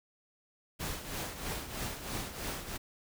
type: noise with tremolo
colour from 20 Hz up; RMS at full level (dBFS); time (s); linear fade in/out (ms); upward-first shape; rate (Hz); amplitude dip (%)
pink; -36; 0.79-2.78; 20; triangle; 3.1; 70
effects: none